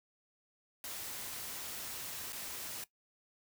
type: noise with dropouts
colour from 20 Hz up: white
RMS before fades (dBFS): -43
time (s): 0.84-2.84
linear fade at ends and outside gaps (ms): 1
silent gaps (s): 2.323-2.329
effects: noise-tail reverb RT60 0.1 s tail -17 dB re dry